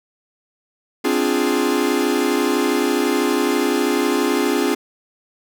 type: chord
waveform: 45% pulse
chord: D half-diminished seventh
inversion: third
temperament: equal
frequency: 261.6 / 293.7 / 349.2 / 415.3 Hz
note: C4 / D4 / F4 / Ab4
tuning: 0 / 0 / 0 / 0 cents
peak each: -22 dBFS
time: 1.04-4.75 s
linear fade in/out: 10 ms
effects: none